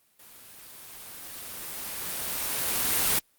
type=noise with level ramp; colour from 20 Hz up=white; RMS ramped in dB=-51 to -23 dBFS; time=0.19-3.19 s; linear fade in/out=5 ms; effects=white hiss -66 dBFS RMS until 3.38 s + Opus 32 kbps